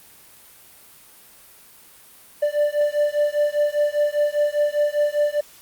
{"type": "beating tone pair", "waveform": "triangle", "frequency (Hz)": [587, 592], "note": ["D5", "D5"], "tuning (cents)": [-1, 14], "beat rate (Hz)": 5, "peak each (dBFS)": -19, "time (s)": [2.42, 5.41], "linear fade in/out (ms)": 10, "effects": ["white hiss -48 dBFS RMS until 5.61 s", "Opus 32 kbps"]}